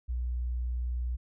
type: tone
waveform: sine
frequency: 60.9 Hz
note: B1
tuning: 24 cents flat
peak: -29 dBFS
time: 0.08-1.17 s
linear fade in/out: 20 ms
effects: none